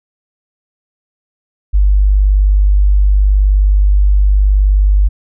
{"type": "tone", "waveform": "sine", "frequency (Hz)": 49.57, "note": "G1", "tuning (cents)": 20, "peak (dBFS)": -6, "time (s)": [1.73, 5.09], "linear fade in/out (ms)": 20, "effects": []}